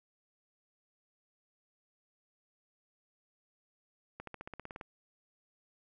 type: accelerating click train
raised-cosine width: 0.5 ms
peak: -28 dBFS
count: 11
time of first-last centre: 4.2-4.812 s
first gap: 73 ms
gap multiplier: 0.96
effects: none

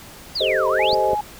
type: exponential two-way sweep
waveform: sine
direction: down then up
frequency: 5090 to 932.3 to 5090 Hz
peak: -21 dBFS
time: 0.35-0.95 s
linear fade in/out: 10 ms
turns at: 0.68 s
type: chord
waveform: sine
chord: A half-diminished seventh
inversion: third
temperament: equal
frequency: 392 / 440 / 523.3 / 622.3 Hz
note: G4 / A4 / C5 / Eb5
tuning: 0 / 0 / 0 / 0 cents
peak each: -25 / -26 / -22 / -22 dBFS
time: 0.4-1.15 s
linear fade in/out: 10 ms
type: tone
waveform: sine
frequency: 839 Hz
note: G#5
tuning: 17 cents sharp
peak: -20 dBFS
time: 0.79-1.21 s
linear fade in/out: 5 ms
type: clicks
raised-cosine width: 3 ms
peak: -18 dBFS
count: 2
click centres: 0.931 / 1.133 s
effects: pink hiss -41 dBFS RMS until 1.39 s

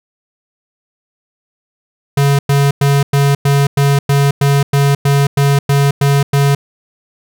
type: tone bursts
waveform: square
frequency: 140.7 Hz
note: C#3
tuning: 26 cents sharp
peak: -9 dBFS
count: 14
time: 2.17-6.55 s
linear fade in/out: 5 ms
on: 220 ms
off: 100 ms
effects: none

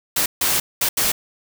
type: noise bursts at uneven times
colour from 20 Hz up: white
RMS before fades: -19 dBFS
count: 4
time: 0.16-0.26 / 0.41-0.6 / 0.81-0.89 / 0.97-1.12 s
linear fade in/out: 5 ms
effects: none

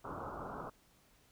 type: low-pass noise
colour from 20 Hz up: white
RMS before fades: -44 dBFS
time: 0.04-0.7 s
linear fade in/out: 10 ms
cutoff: 1400 Hz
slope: 96 dB/octave
effects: pink hiss -68 dBFS RMS until 1.31 s

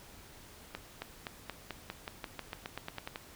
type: accelerating click train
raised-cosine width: 0.3 ms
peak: -22 dBFS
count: 16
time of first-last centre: 0.75-3.159 s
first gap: 270 ms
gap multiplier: 0.92
effects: pink hiss -54 dBFS RMS until 3.35 s

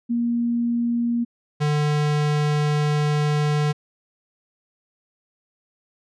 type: tone pair in turn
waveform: sine / square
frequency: 236.4 / 148.92 Hz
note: A#3 / D3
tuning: +24 / +24 cents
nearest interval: minor sixth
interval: 800 cents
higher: first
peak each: -19 / -19 dBFS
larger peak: neither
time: 0.09-1.25 / 1.6-3.73 s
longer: second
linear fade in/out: 20 ms
effects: low-pass 6000 Hz 12 dB/octave

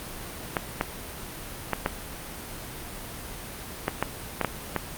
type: clicks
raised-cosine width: 0.5 ms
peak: -8 dBFS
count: 9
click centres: 0.568 / 0.811 / 1.733 / 1.861 / 3.881 / 4.026 / 4.413 / 4.447 / 4.763 s
effects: pink hiss -38 dBFS RMS until 4.97 s + Opus 32 kbps

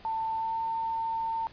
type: tone with pitch glide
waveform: sine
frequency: 892 to 903.4 Hz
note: A5 to A5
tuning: +23 to +45 cents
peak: -28 dBFS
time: 0.05-1.47 s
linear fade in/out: 0 ms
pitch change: +22 cents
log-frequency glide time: 0.36-0.56 s
effects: pink hiss -53 dBFS RMS until 1.52 s + resampled to 11025 Hz

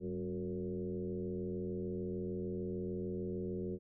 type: tone with frequency modulation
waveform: sine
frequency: 279.4 Hz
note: C#4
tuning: 14 cents sharp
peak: -36 dBFS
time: 0-3.79 s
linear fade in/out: 50 ms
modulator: 86.7 Hz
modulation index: 2
effects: none

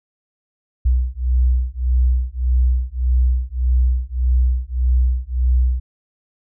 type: beating tone pair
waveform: sine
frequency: 61.6 / 63.3 Hz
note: B1 / B1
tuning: -4 / +43 cents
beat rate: 1.7 Hz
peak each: -17 dBFS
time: 0.85-5.8 s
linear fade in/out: 10 ms
effects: none

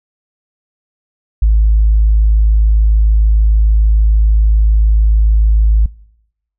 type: tone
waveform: sine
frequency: 53.4 Hz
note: G#1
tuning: 49 cents sharp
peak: -5 dBFS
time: 1.42-5.86 s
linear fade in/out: 5 ms
effects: noise-tail reverb RT60 0.8 s tail -24 dB re dry + tanh soft clip ceiling -2 dBFS

